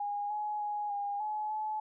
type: tone with pitch steps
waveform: sine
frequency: 819 / 841 / 832 / 811 / 850 / 859 Hz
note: G#5 / G#5 / G#5 / G#5 / G#5 / A5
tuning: -24 / +22 / +3 / -41 / +40 / -42 cents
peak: -32 dBFS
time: 0-1.8 s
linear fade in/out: 5 ms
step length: 300 ms
effects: none